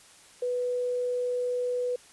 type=tone; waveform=sine; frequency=493.9 Hz; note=B4; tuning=in tune; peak=-26 dBFS; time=0.42-1.96 s; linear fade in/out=5 ms; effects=white hiss -54 dBFS RMS until 2.12 s + resampled to 24000 Hz